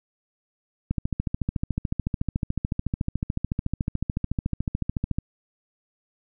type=click train; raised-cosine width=5 ms; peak=-12 dBFS; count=60; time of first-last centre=0.91-5.185 s; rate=13.8 Hz; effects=none